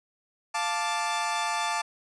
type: chord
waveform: sawtooth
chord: D minor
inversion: first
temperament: equal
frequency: 698.5 / 880 / 1174.7 Hz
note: F5 / A5 / D6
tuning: 0 / 0 / 0 cents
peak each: -30 / -25 / -28 dBFS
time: 0.54-1.82 s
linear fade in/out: 10 ms
effects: resampled to 22050 Hz + 9-bit